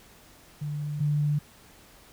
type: tone pair in turn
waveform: sine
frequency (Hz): 147.7 / 147.7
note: D3 / D3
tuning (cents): +10 / +10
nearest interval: unison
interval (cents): 0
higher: neither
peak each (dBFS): -29 / -22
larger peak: second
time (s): 0.61-1 / 1-1.39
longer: neither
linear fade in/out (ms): 10
effects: pink hiss -54 dBFS RMS until 2.12 s